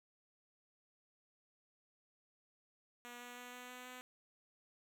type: tone with pitch steps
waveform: 5% pulse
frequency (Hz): 242.4 / 244.2 / 246.1 / 247.9 / 249.8 / 251.7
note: B3 / B3 / B3 / B3 / B3 / B3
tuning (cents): -32 / -19 / -6 / +7 / +20 / +33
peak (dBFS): -38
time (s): 3.05-4.01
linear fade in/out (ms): 0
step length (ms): 160
effects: none